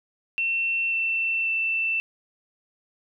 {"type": "tone with pitch steps", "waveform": "sine", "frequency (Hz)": [2700, 2684, 2669], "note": ["E7", "E7", "E7"], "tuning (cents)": [41, 31, 21], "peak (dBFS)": -22, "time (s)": [0.38, 2], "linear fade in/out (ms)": 0, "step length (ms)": 540, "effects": []}